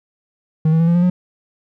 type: tone with pitch steps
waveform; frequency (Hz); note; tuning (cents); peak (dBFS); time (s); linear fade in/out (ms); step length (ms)
triangle; 157.6 / 161.84 / 166.2 / 170.68 / 175.27 / 179.99; D#3 / E3 / E3 / F3 / F3 / F#3; +23 / -32 / +15 / -39 / +6 / -48; -9; 0.65-1.1; 5; 75
effects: none